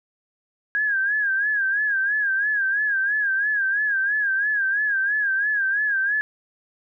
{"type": "tone with vibrato", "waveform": "sine", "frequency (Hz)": 1635, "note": "G#6", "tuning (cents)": -28, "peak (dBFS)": -19, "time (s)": [0.75, 6.21], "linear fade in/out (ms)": 0, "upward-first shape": "sine", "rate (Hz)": 3, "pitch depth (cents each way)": 95, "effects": []}